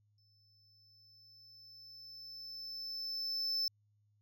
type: tone with exponential growth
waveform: triangle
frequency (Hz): 5274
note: E8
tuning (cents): 0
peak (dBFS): -30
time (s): 0.18-3.68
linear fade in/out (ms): 2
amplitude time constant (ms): 760
effects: added 104 Hz sine -70 dBFS peak until 4.21 s